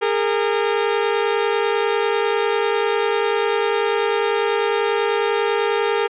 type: tone pair together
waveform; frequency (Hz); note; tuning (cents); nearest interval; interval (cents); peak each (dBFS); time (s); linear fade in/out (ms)
sawtooth; 408.9 / 459; G#4 / A#4; -27 / -27; major second; 200; -16; 0.01-6.08; 20
effects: resampled to 8000 Hz